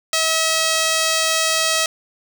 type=tone; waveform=5% pulse; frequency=643 Hz; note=E5; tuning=43 cents flat; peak=-5 dBFS; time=0.13-1.86 s; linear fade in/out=2 ms; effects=none